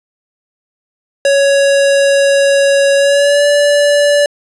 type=tone with pitch glide; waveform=square; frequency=557 to 579.3 Hz; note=C#5 to D5; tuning=+8 to -24 cents; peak=-8 dBFS; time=1.25-4.26 s; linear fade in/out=2 ms; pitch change=+68 cents; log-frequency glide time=2.96-3.46 s; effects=resampled to 24000 Hz + 8-bit